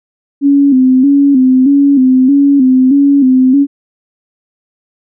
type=tone with vibrato; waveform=sine; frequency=269.3 Hz; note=C#4; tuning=50 cents flat; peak=-4 dBFS; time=0.41-3.67 s; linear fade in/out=50 ms; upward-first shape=square; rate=1.6 Hz; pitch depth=75 cents each way; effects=none